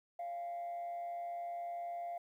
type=tone with frequency modulation; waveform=sine; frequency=693 Hz; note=F5; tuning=14 cents flat; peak=-37 dBFS; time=0.19-2.18 s; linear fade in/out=5 ms; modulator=131 Hz; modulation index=0.22; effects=tanh soft clip ceiling -37 dBFS + 12-bit